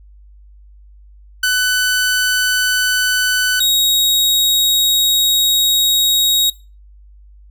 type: tone pair in turn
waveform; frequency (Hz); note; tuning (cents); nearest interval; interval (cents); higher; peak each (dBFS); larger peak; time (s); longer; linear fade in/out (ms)
sawtooth; 1500 / 3780; F#6 / A#7; +23 / +23; octave + major third; 1600; second; -9; neither; 1.43-3.6 / 3.6-6.5; second; 5
effects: noise-tail reverb RT60 0.3 s tail -19 dB re dry + added 50 Hz sine -40 dBFS peak until 7.5 s